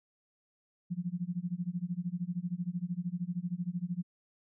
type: tone with tremolo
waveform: sine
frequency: 176.7 Hz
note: F3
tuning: 21 cents sharp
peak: -29 dBFS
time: 0.9-4.03 s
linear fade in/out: 20 ms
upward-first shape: sine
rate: 13 Hz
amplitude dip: 95%
effects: none